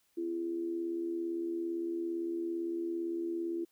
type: tone with amplitude modulation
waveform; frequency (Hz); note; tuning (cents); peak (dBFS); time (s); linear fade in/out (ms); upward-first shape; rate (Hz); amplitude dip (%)
sine; 338.3; E4; +45; -30; 0.17-3.65; 10; sine; 77.7; 55
effects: white hiss -73 dBFS RMS until 3.71 s

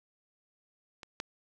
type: clicks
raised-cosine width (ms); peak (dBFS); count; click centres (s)
0.2; -27 / -17; 2; 1.032 / 1.201
effects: none

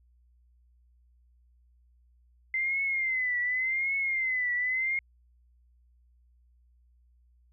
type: tone with vibrato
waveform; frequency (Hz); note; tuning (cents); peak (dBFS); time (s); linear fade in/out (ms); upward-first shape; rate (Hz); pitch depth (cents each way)
sine; 2069; C7; -20; -26; 2.54-4.99; 2; triangle; 0.88; 110
effects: added 60 Hz sine -60 dBFS peak until 7.52 s

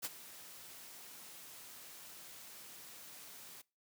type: noise with ADSR envelope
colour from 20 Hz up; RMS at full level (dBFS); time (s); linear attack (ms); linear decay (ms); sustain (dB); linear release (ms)
white; -38; 0.02-3.62; 29; 33; -15; 12
effects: noise-tail reverb RT60 0.3 s tail -23 dB re dry + high-pass 100 Hz 12 dB/octave

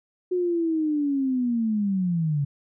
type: linear sweep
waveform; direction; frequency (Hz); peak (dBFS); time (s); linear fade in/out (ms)
sine; down; 366.2 to 138.59; -21; 0.31-2.45; 10
effects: none

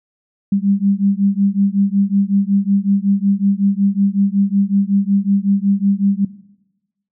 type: beating tone pair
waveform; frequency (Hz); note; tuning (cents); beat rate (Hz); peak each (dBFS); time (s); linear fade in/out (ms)
sine; 196 / 201.4; G3 / G3; 0 / +47; 5.4; -16 / -16; 0.52-6.25; 5
effects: noise-tail reverb RT60 1.0 s tail -18 dB re dry

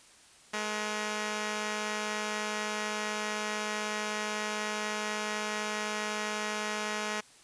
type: tone pair together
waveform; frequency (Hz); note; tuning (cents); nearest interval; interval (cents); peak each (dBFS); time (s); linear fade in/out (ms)
5% pulse; 212 / 475.9; G#3 / A#4; +36 / +36; octave + major second; 1400; -21 / -28; 0.53-7.21; 10
effects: white hiss -57 dBFS RMS until 7.43 s + resampled to 22050 Hz

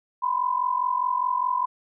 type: tone pair together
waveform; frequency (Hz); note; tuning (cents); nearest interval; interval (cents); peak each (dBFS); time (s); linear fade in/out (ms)
sine; 985.1 / 1030; B5 / C6; -5 / -28; minor second; 77; -24 / -25; 0.22-1.66; 10
effects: none

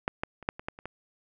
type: clicks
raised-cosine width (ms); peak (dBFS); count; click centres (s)
0.5; -12 / -14 / -30 / -11 / -25 / -17 / -30 / -22; 8; 0.079 / 0.235 / 0.427 / 0.489 / 0.595 / 0.685 / 0.789 / 0.856
effects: none

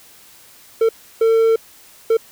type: tone bursts at uneven times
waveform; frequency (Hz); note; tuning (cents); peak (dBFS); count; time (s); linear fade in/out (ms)
triangle; 451.2; A4; +44; -9; 3; 0.81-0.89 / 1.21-1.56 / 2.1-2.17; 5
effects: white hiss -46 dBFS RMS until 2.31 s

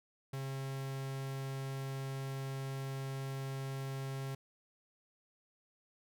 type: tone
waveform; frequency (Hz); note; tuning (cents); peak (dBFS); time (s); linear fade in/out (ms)
45% pulse; 135.1; C#3; -44; -38; 0.33-4.35; 5
effects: none

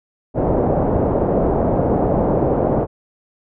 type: low-pass noise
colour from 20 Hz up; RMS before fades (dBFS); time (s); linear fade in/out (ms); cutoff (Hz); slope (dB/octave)
white; -17; 0.34-2.87; 50; 670; 24
effects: none

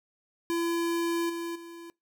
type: tone with level steps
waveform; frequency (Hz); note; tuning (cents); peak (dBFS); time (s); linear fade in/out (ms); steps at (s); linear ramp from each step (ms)
square; 338; E4; +43; -27 / -33 / -43; 0.5-1.9; 0; 1.29 / 1.55; 10
effects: noise-tail reverb RT60 0.2 s tail -24 dB re dry

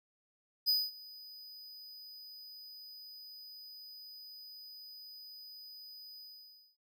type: tone with ADSR envelope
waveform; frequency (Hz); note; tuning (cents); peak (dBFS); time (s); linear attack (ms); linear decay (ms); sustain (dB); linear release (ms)
square; 4978; D#8; 0; -26; 0.66-6.77; 28; 220; -23; 560
effects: none

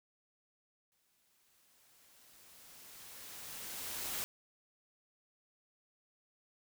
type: noise with exponential growth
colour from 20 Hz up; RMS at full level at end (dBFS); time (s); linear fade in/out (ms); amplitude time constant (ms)
white; -38; 0.92-4.24; 0; 720
effects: none

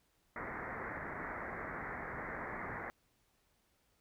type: low-pass noise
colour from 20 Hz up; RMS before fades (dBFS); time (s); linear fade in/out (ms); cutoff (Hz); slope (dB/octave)
white; -43; 0.36-2.9; 0; 2100; 96
effects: pink hiss -75 dBFS RMS until 4 s

